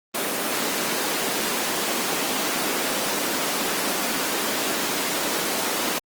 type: high-pass noise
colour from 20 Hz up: pink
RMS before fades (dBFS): -25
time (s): 0.14-5.99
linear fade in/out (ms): 10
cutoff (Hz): 220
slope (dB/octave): 24
effects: Opus 24 kbps